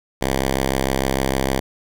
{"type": "tone", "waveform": "5% pulse", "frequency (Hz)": 66.6, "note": "C2", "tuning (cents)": 31, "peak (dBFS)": -7, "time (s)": [0.21, 1.6], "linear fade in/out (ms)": 10, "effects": []}